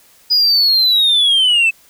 sine linear sweep, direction down, 4978 to 2596 Hz, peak -7 dBFS, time 0.3-1.71 s, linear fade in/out 20 ms, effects tanh soft clip ceiling -8 dBFS + white hiss -49 dBFS RMS until 1.89 s

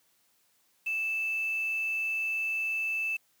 sine tone with quantisation, 2637 Hz, E7, in tune, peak -28 dBFS, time 0.86-3.17 s, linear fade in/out 10 ms, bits 8, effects white hiss -69 dBFS RMS until 3.4 s + high-pass 100 Hz 12 dB/octave

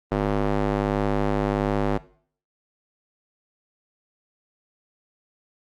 square tone with band-pass filter, 50.7 Hz, G#1, 41 cents flat, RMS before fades -23 dBFS, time 0.11-1.98 s, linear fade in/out 10 ms, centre 510 Hz, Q 0.77, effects noise-tail reverb RT60 0.5 s tail -18 dB re dry + Opus 32 kbps

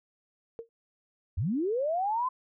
sine tone with exponential decay, 460.1 Hz, A#4, 23 cents flat, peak -32 dBFS, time 0.59-0.69 s, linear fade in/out 0 ms, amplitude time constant 20 ms
sine linear sweep, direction up, 69.3 to 1046.5 Hz, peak -26 dBFS, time 1.37-2.29 s, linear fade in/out 10 ms
effects none

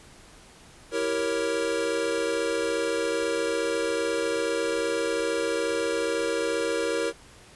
square chord, E diminished seventh, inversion none, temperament equal, 329.6 / 392 / 466.2 / 554.4 Hz, E4 / G4 / Bb4 / Db5, 0 / 0 / 0 / 0 cents, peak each -33 / -34 / -28 / -32 dBFS, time 0.91-7.13 s, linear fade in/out 50 ms, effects pink hiss -51 dBFS RMS until 7.55 s + resampled to 24000 Hz

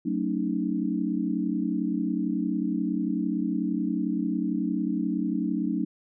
sine chord, D# half-diminished seventh, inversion first, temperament just, 186.68 / 224 / 280 / 311.1 Hz, F#3 / A3 / C#4 / D#4, +16 / +31 / +18 / 0 cents, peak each -30 dBFS, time 0.05-5.85 s, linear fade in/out 10 ms, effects none

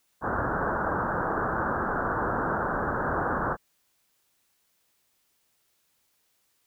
white low-pass noise, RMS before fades -28 dBFS, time 0.21-3.57 s, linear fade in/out 50 ms, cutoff 1600 Hz, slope 96 dB/octave, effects white hiss -71 dBFS RMS until 6.66 s

